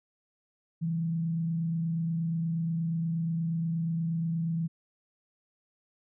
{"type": "tone with frequency modulation", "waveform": "sine", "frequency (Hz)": 165.1, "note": "E3", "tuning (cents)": 3, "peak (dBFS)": -27, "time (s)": [0.81, 4.68], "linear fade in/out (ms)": 20, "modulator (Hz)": 28.4, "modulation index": 0.26, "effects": []}